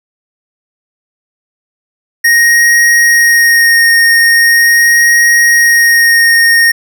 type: tone with vibrato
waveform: square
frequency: 1864.7 Hz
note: A#6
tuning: in tune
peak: -5 dBFS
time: 2.24-6.72 s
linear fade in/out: 10 ms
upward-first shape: sine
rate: 0.41 Hz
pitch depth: 13 cents each way
effects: none